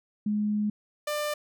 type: tone pair in turn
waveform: sine / sawtooth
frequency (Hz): 209.7 / 595.5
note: G#3 / D5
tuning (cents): +17 / +24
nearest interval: octave + tritone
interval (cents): 1807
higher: second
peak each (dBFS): -24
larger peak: neither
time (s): 0.26-0.7 / 1.07-1.34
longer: first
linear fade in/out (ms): 5
effects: none